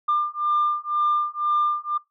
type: beating tone pair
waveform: sine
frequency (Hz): 1196 / 1198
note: D6 / D6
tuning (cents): +31 / +34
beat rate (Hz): 2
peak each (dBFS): -22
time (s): 0.08-1.98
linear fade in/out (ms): 10
effects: noise-tail reverb RT60 0.2 s tail -24 dB re dry + tanh soft clip ceiling -14 dBFS